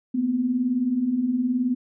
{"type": "beating tone pair", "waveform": "sine", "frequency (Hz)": [233.3, 252.3], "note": ["A#3", "B3"], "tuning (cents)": [2, 37], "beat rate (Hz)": 19, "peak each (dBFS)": [-28, -21], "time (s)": [0.14, 1.75], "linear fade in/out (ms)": 10, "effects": []}